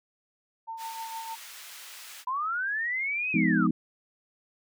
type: tone with tremolo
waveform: sine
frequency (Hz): 903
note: A5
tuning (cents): +45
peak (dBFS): -33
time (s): 0.67-1.36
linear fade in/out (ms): 20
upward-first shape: triangle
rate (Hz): 6.5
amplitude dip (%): 50
type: high-pass noise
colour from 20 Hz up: pink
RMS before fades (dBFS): -45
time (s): 0.77-2.25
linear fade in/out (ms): 50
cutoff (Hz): 1700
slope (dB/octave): 12
type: linear two-way sweep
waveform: sine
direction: up then down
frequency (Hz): 983 to 2576 to 1173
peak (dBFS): -27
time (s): 2.27-3.67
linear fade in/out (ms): 5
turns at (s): 3.31
type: chord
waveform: sine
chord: F half-diminished seventh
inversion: none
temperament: just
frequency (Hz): 174.61 / 209.5 / 251.4 / 314.3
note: F3 / Ab3 / Cb4 / Eb4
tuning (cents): 0 / +15 / +31 / +18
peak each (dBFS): -27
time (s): 3.34-3.71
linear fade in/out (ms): 5
effects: none